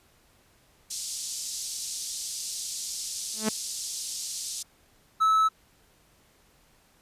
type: band-pass noise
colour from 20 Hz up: pink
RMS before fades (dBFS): -35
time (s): 0.9-4.63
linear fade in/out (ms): 10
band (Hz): 4700 to 9400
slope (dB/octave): 24
type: tone with exponential growth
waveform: sawtooth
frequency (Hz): 217.1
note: A3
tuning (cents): -23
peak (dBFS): -17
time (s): 3.33-3.49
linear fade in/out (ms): 5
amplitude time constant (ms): 34
type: tone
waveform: triangle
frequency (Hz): 1302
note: E6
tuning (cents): -22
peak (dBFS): -17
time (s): 5.2-5.49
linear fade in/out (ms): 20
effects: pink hiss -62 dBFS RMS until 7.01 s + resampled to 32000 Hz